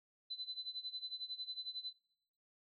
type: tone with tremolo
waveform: sine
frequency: 4020 Hz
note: B7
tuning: 30 cents sharp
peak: -39 dBFS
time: 0.3-1.93 s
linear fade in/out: 10 ms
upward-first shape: sine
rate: 11 Hz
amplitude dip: 85%
effects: noise-tail reverb RT60 0.9 s tail -26 dB re dry